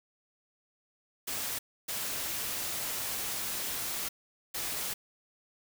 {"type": "noise bursts at uneven times", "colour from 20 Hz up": "white", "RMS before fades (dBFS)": -35, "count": 3, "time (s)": [[1.27, 1.59], [1.88, 4.09], [4.54, 4.94]], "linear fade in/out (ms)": 10, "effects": []}